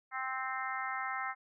harmonic tone, 261.6 Hz, C4, in tune, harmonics 3 / 4 / 5 / 6 / 7 / 8, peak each -41 / -42 / -39 / -45 / -42 / -43 dBFS, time 0.11-1.35 s, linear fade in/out 50 ms, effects none

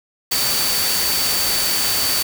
sine tone in noise, 4556 Hz, C#8, 47 cents sharp, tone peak -22 dBFS, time 0.31-2.23 s, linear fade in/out 10 ms, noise white, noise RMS -20 dBFS, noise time 0.31-2.23 s, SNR -5 dB, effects none

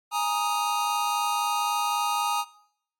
square chord, Ab suspended second, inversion none, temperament just, 830.6 / 934.4 / 1245.9 Hz, Ab5 / Bb5 / Eb6, 0 / +4 / +2 cents, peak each -29 dBFS, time 0.11-2.45 s, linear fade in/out 50 ms, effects noise-tail reverb RT60 0.7 s tail -21 dB re dry + MP3 64 kbps

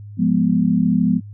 sine chord, F diminished, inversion none, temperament equal, 174.61 / 207.7 / 246.9 Hz, F3 / Ab3 / Cb4, 0 / 0 / 0 cents, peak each -18 dBFS, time 0.17-1.21 s, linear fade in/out 50 ms, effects added 103 Hz sine -33 dBFS peak until 1.33 s

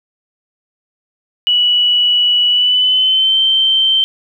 sine tone with pitch glide, 2942 to 3117 Hz, F#7 to G7, -11 to -11 cents, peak -9 dBFS, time 1.47-4.04 s, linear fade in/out 0 ms, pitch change +100 cents, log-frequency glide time 2.49-3.4 s, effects 8-bit

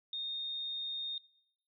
sine tone, 3681 Hz, A#7, 23 cents flat, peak -36 dBFS, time 0.13-1.18 s, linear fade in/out 2 ms, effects noise-tail reverb RT60 0.8 s tail -23 dB re dry

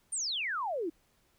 sine exponential sweep, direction down, 9397 to 303.4 Hz, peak -31 dBFS, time 0.12-0.9 s, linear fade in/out 10 ms, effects pink hiss -70 dBFS RMS until 1.38 s

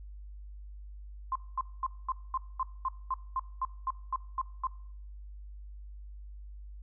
sine tone bursts, 1046.5 Hz, C6, in tune, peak -28 dBFS, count 14, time 1.32-4.67 s, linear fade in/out 2 ms, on 35 ms, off 220 ms, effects noise-tail reverb RT60 0.7 s tail -22 dB re dry + added 50 Hz sine -43 dBFS peak until 6.82 s

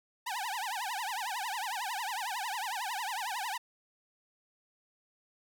sawtooth tone with vibrato, 866 Hz, A5, 28 cents flat, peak -30 dBFS, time 0.26-3.58 s, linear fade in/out 10 ms, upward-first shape triangle, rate 11 Hz, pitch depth 300 cents each way, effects none

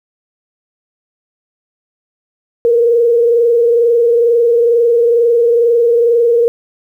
sine tone with frequency modulation, 470 Hz, A#4, 14 cents sharp, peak -7 dBFS, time 2.65-6.48 s, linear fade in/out 0 ms, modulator 22.2 Hz, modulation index 0.58, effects 8-bit

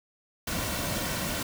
pink noise with comb filter, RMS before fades -31 dBFS, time 0.47-1.43 s, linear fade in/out 5 ms, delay 2.4 ms, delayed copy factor -0.5, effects none

